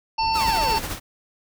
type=noise; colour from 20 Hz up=brown; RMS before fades=-36 dBFS; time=0.18-0.85 s; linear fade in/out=50 ms
type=harmonic tone; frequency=896 Hz; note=A5; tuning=31 cents sharp; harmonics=1 / 3 / 5 / 6; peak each=-20 / -31 / -29 / -33 dBFS; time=0.18-0.79 s; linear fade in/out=10 ms
type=noise with tremolo; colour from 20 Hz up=pink; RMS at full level=-28 dBFS; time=0.33-1 s; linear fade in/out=50 ms; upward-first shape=sine; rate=14 Hz; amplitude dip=50%
type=exponential sweep; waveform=sawtooth; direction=down; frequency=1375 to 384.4 Hz; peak=-24 dBFS; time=0.35-0.77 s; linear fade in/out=5 ms
effects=none